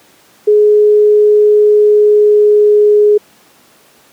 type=tone with pitch glide; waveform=sine; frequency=420 to 417.6 Hz; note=G#4 to G#4; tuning=+19 to +10 cents; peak=-4 dBFS; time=0.47-3.18 s; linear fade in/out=10 ms; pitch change=-9 cents; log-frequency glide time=1.61-3.07 s; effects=pink hiss -46 dBFS RMS until 4.12 s + high-pass 200 Hz 12 dB/octave